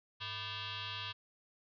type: tone with frequency modulation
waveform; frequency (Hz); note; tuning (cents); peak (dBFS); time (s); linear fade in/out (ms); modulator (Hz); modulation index
sine; 101.8; G#2; -34; -39; 0.2-1.13; 20; 547; 7.2
effects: none